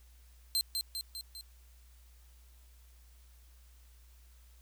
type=tone with echo; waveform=sawtooth; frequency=4131 Hz; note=C8; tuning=23 cents flat; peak=-25 dBFS; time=0.55-0.61 s; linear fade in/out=0 ms; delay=200 ms; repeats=4; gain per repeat=-4 dB; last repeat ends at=1.41 s; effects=added 60 Hz sine -56 dBFS peak until 4.61 s + white hiss -67 dBFS RMS until 4.61 s